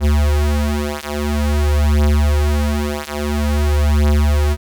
square beating tone pair, 73.42 / 73.91 Hz, D2 / D2, 0 / +12 cents, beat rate 0.49 Hz, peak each -17 / -17 dBFS, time 0-4.57 s, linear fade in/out 50 ms, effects none

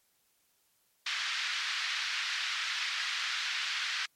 pink band-pass noise, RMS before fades -34 dBFS, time 1.06-4.06 s, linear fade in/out 5 ms, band 1500 to 4900 Hz, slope 24 dB/octave, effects white hiss -72 dBFS RMS until 4.15 s + MP3 64 kbps

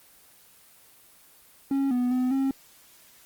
triangle tone with pitch steps, 274.1 / 247 / 253 / 269.3 Hz, C#4 / B3 / B3 / C#4, -19 / 0 / +42 / -50 cents, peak -20 dBFS, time 1.71-2.51 s, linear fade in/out 2 ms, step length 200 ms, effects white hiss -55 dBFS RMS until 3.25 s + Opus 24 kbps

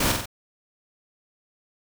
pink noise with echo, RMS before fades -23 dBFS, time 0-0.12 s, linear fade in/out 5 ms, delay 46 ms, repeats 3, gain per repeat -4 dB, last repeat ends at 0.258 s, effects none

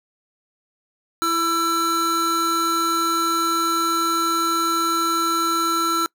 square tone pair together, 333.4 / 1338 Hz, E4 / E6, +20 / +25 cents, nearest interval 2 octaves, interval 2405 cents, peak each -26 / -20 dBFS, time 1.22-6.06 s, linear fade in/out 0 ms, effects noise-tail reverb RT60 0.1 s tail -24 dB re dry

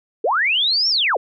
sine linear two-way sweep, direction up then down, 372.8 to 5588 to 372.8 Hz, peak -15 dBFS, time 0.24-1.17 s, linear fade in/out 5 ms, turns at 0.89 s, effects none

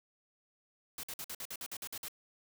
white noise bursts, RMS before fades -42 dBFS, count 11, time 0.98-2.083 s, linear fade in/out 2 ms, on 53 ms, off 52 ms, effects none

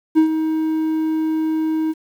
triangle tone with ADSR envelope, 316.1 Hz, D#4, 27 cents sharp, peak -6 dBFS, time 0.15-1.94 s, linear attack 28 ms, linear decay 100 ms, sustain -9 dB, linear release 36 ms, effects 8-bit

